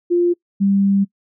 sine tone pair in turn, 349.2 / 197.63 Hz, F4 / G3, 0 / +14 cents, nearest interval minor seventh, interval 986 cents, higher first, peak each -12 dBFS, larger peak neither, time 0.1-0.34 / 0.6-1.05 s, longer second, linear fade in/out 20 ms, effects noise-tail reverb RT60 0.1 s tail -24 dB re dry

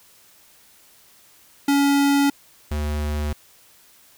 square tone pair in turn, 281.6 / 74.59 Hz, C#4 / D2, +27 / +27 cents, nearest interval octave + major seventh, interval 2300 cents, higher first, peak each -16 / -23 dBFS, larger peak first, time 1.68-2.3 / 2.71-3.33 s, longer neither, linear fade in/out 5 ms, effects white hiss -53 dBFS RMS until 4.17 s

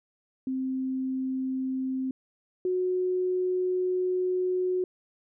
sine tone pair in turn, 261.6 / 366.4 Hz, C4 / F#4, 0 / -17 cents, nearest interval tritone, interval 583 cents, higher second, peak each -27 / -24 dBFS, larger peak second, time 0.47-2.11 / 2.65-4.84 s, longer second, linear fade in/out 2 ms, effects none

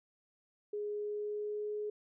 sine tone with pitch glide, 415.9 to 420.2 Hz, G#4 to G#4, +2 to +20 cents, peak -35 dBFS, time 0.73-1.9 s, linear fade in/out 5 ms, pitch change +18 cents, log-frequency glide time 0.89-1.74 s, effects none

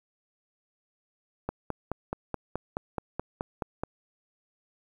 click train, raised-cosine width 1 ms, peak -16 dBFS, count 12, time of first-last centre 1.49-3.835 s, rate 4.69 Hz, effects 9-bit

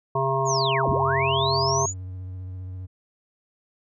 harmonic tone, 134.6 Hz, C3, 49 cents sharp, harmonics 1 / 3 / 5 / 7 / 8, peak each -27 / -27 / -27 / -27 / -27 dBFS, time 0.15-1.86 s, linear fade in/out 5 ms
sine linear two-way sweep, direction down then up, 7070 to 30.87 to 7070 Hz, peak -25 dBFS, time 0.45-1.94 s, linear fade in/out 50 ms, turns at 0.89 s
triangle tone with vibrato, 92.5 Hz, F#2, in tune, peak -30 dBFS, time 0.87-2.87 s, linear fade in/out 20 ms, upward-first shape triangle, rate 15 Hz, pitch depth 29 cents each way
effects none

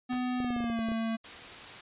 square tone with pitch glide, 250.1 to 225.4 Hz, B3 to A3, +22 to +42 cents, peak -30 dBFS, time 0.09-1.17 s, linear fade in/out 20 ms, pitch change -180 cents, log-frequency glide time 0.4-0.83 s
pink noise with exponential decay, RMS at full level -41 dBFS, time 0.12-0.27 s, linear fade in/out 5 ms, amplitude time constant 31 ms
clicks, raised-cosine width 2 ms, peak -27 dBFS, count 10, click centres 0.403 / 0.446 / 0.505 / 0.564 / 0.605 / 0.643 / 0.7 / 0.791 / 0.887 / 0.918 s
white noise, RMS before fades -44 dBFS, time 1.24-1.81 s, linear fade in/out 5 ms
effects resampled to 8000 Hz

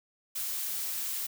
blue noise, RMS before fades -34 dBFS, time 0.35-1.27 s, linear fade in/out 10 ms, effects none

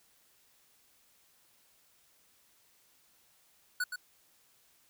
square tone with echo, 1474 Hz, F#6, 7 cents flat, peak -30 dBFS, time 3.8-3.84 s, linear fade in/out 5 ms, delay 120 ms, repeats 1, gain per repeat -7 dB, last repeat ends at 3.96 s, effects white hiss -67 dBFS RMS until 4.89 s

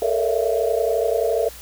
sine tone cluster, 434.2 / 465.9 / 571 / 649 / 678 Hz, A4 / A#4 / D5 / E5 / E5, -23 / -1 / -49 / -27 / +49 cents, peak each -24 / -22 / -25 / -25 / -26 dBFS, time 0.02-1.49 s, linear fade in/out 2 ms, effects added 60 Hz sine -43 dBFS peak until 1.61 s + white hiss -41 dBFS RMS until 1.61 s

